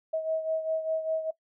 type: beating tone pair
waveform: sine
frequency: 638 / 643 Hz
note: D#5 / E5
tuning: +43 / -43 cents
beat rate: 5 Hz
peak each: -28 / -34 dBFS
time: 0.13-1.31 s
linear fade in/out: 10 ms
effects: noise-tail reverb RT60 0.1 s tail -18 dB re dry